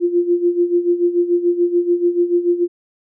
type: tone with tremolo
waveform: sine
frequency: 349.2 Hz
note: F4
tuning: in tune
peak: -10 dBFS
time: 0-2.68 s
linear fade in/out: 50 ms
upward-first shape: sine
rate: 6.9 Hz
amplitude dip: 75%
effects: none